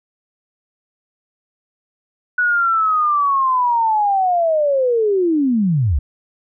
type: linear sweep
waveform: sine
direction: down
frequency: 1478 to 59.2 Hz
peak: -13 dBFS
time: 2.38-5.99 s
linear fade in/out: 5 ms
effects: none